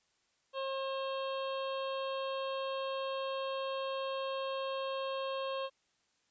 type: harmonic tone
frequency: 537 Hz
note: C5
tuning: 45 cents sharp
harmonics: 1 / 2 / 3 / 5 / 6 / 7 / 8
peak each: -36 / -40 / -52 / -48 / -47 / -53 / -55 dBFS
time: 0.53-5.7 s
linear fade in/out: 50 ms
effects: white hiss -75 dBFS RMS until 6.3 s + resampled to 16000 Hz